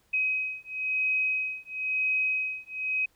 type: beating tone pair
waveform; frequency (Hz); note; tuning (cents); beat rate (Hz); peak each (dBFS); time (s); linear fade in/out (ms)
sine; 2530 / 2530.99; D#7 / D#7; +28 / +29; 0.99; -29; 0.13-3.06; 10
effects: pink hiss -67 dBFS RMS until 3.15 s